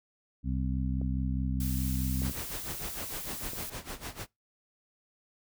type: harmonic tone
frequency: 64.8 Hz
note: C2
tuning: 16 cents flat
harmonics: 1 / 2 / 3 / 4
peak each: -31 / -34 / -36 / -37 dBFS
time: 0.43-2.33 s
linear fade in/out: 50 ms
type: clicks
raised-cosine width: 2 ms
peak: -28 dBFS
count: 4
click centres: 1.015 / 2.219 / 2.295 / 3.534 s
type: noise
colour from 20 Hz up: blue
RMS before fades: -40 dBFS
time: 1.6-3.7 s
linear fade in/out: 5 ms
type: noise with tremolo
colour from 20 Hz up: pink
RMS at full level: -38 dBFS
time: 2.21-4.27 s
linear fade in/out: 50 ms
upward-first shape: sine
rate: 6.6 Hz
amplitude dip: 85%
effects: noise-tail reverb RT60 0.2 s tail -25 dB re dry